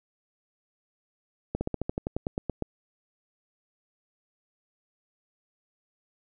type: slowing click train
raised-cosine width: 2 ms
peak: -15 dBFS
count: 13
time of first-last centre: 1.55-2.623 s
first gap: 60 ms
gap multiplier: 1.07
effects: none